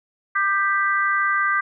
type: chord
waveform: sine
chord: G major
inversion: second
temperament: equal with one note detuned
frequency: 1193.8 / 1568 / 1975.5 Hz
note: D6 / G6 / B6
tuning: +28 / 0 / 0 cents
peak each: -21 / -21 / -25 dBFS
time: 0.35-1.61 s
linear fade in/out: 10 ms
effects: none